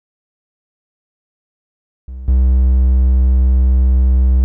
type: tone with level steps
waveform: triangle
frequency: 63.9 Hz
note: C2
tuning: 40 cents flat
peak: -23 / -6 dBFS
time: 2.08-4.44 s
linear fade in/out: 0 ms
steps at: 2.28 s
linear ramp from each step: 2 ms
effects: none